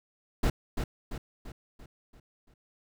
brown noise with echo, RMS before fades -24 dBFS, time 0.43-0.5 s, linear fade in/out 5 ms, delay 340 ms, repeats 6, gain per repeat -6 dB, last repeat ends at 2.54 s, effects none

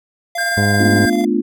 square tone with tremolo, 690 Hz, F5, 21 cents flat, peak -21 dBFS, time 0.35-1.25 s, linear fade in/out 5 ms, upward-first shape square, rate 18 Hz, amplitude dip 40%
square tone, 1600 Hz, G6, 35 cents sharp, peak -18 dBFS, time 0.38-1.1 s, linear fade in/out 5 ms
harmonic tone, 102.4 Hz, G#2, 24 cents flat, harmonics 1 / 2 / 3 / 4 / 5 / 6 / 7 / 8 / 9 / 10, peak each -16 / -18 / -27 / -25 / -28 / -31 / -31 / -39 / -41 / -38 dBFS, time 0.57-1.06 s, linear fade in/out 5 ms
sine chord, B half-diminished seventh, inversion third, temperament equal with one note detuned, 218.7 / 246.9 / 293.7 / 349.2 Hz, A3 / B3 / D4 / F4, -10 / 0 / 0 / 0 cents, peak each -19 dBFS, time 0.79-1.42 s, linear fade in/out 20 ms
effects none

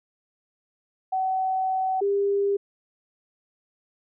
sine tone pair in turn, 756 / 400.5 Hz, F#5 / G4, +37 / +37 cents, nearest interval major seventh, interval 1100 cents, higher first, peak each -22 / -20 dBFS, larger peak second, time 1.12-2.01 / 2.01-2.57 s, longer first, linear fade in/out 10 ms, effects none

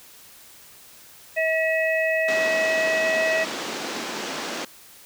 harmonic tone, 642 Hz, E5, 46 cents flat, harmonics 1 / 3 / 4, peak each -22 / -24 / -28 dBFS, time 1.36-3.45 s, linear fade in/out 20 ms
pink band-pass noise, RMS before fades -31 dBFS, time 2.28-4.65 s, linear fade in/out 5 ms, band 230 to 6900 Hz, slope 24 dB/octave
effects white hiss -48 dBFS RMS until 5.05 s

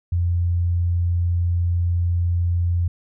sine tone, 86.9 Hz, F2, 8 cents flat, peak -17 dBFS, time 0.12-2.88 s, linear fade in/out 5 ms, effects none

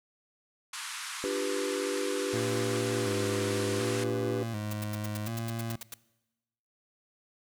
pink band-pass noise, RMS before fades -39 dBFS, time 0.73-4.04 s, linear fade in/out 5 ms, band 1000 to 11000 Hz, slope 48 dB/octave
triangle chord, G dominant seventh, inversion second, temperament equal, 293.7 / 349.2 / 392 / 493.9 Hz, D4 / F4 / G4 / B4, 0 / 0 / 0 / 0 cents, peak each -34 / -37 / -31 / -32 dBFS, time 1.24-4.43 s, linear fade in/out 0 ms
25% pulse tone with vibrato, 110 Hz, A2, in tune, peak -29 dBFS, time 2.33-5.76 s, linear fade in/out 5 ms, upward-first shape square, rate 0.68 Hz, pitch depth 73 cents each way
white noise bursts, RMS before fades -40 dBFS, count 12, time 4.71-5.94 s, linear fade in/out 2 ms, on 20 ms, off 90 ms
effects noise-tail reverb RT60 1.0 s tail -20 dB re dry

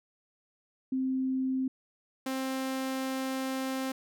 sine / sawtooth tone pair in turn, 261.6 / 263.9 Hz, C4 / C4, 0 / +15 cents, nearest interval unison, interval 15 cents, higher second, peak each -27 dBFS, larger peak neither, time 0.92-1.68 / 2.26-3.92 s, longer second, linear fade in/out 5 ms, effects none

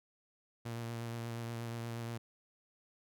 sawtooth tone with vibrato, 116.54 Hz, A#2, in tune, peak -35 dBFS, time 0.65-2.18 s, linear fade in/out 10 ms, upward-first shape triangle, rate 8.4 Hz, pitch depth 25 cents each way, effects none

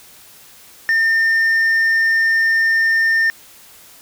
sine tone with tanh clipping, 1810 Hz, A6, 48 cents sharp, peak -13 dBFS, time 0.89-3.3 s, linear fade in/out 0 ms, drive 3 dB, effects white hiss -44 dBFS RMS until 4.01 s

